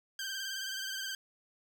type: tone with vibrato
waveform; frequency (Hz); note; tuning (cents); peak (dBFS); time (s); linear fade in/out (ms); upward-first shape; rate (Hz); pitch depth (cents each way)
15% pulse; 1568; G6; 0; -30; 0.19-1.15; 2; sine; 19; 45
effects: none

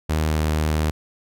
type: tone with pitch glide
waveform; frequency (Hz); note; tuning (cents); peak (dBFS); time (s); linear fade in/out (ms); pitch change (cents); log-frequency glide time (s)
sawtooth; 78 to 77.28; D#2 to D#2; +5 to -11; -15; 0.09-0.91; 10; -16; 0.22-0.42
effects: none

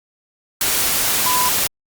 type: tone in noise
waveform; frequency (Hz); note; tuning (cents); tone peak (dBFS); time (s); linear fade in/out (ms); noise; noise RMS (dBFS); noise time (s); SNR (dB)
sine; 1000; B5; +21; -18; 1.26-1.49; 2; white; -18; 0.61-1.67; -3
effects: Opus 48 kbps

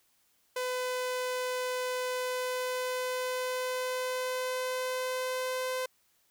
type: tone with pitch glide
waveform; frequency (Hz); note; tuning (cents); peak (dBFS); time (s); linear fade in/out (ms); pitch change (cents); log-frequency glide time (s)
sawtooth; 504 to 512.8; B4 to C5; +35 to -35; -27; 0.56-5.86; 5; +30; 2.12-5.71
effects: white hiss -70 dBFS RMS until 6.3 s

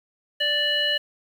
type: harmonic tone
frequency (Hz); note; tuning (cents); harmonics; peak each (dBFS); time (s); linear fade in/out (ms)
587.3; D5; 0; 1 / 3 / 5 / 7; -30 / -26 / -22 / -32; 0.4-0.98; 10
effects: 8-bit

